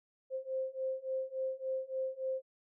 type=beating tone pair; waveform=sine; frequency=523.3 / 526.8 Hz; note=C5 / C5; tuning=0 / +12 cents; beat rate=3.5 Hz; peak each=-38 / -37 dBFS; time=0.3-2.42 s; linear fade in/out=50 ms; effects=none